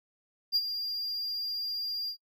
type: tone with ADSR envelope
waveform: triangle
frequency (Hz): 4795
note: D8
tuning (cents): +35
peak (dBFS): -20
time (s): 0.52-2.17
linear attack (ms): 39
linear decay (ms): 45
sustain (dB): -10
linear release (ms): 87
effects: noise-tail reverb RT60 0.1 s tail -22 dB re dry